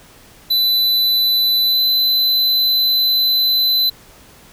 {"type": "tone with pitch glide", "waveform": "square", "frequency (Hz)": [3995, 4025], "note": ["B7", "B7"], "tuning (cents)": [19, 32], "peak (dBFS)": -13, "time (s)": [0.5, 3.9], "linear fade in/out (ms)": 10, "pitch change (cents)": 13, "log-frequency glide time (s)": [1.67, 1.81], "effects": ["pink hiss -45 dBFS RMS until 4.52 s"]}